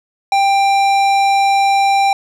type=tone with tanh clipping; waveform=sine; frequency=790 Hz; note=G5; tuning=13 cents sharp; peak=-12 dBFS; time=0.32-2.13 s; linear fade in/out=2 ms; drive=16 dB; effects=none